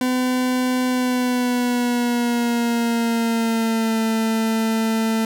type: tone with pitch glide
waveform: 40% pulse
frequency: 253.2 to 223 Hz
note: B3 to A3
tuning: +43 to +23 cents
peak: -17 dBFS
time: 0.01-5.25 s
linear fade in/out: 2 ms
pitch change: -220 cents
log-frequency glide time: 0.86-3.99 s
effects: none